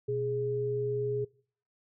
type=tone pair together; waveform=sine; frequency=123.53 / 415.5 Hz; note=B2 / G#4; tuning=+1 / +1 cents; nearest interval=octave + major sixth; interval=2100 cents; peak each=-35 / -29 dBFS; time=0.08-1.25 s; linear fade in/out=10 ms; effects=noise-tail reverb RT60 0.5 s tail -23 dB re dry